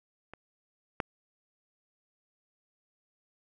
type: clicks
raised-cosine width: 0.5 ms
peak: -29 / -14 dBFS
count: 2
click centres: 0.336 / 1.002 s
effects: none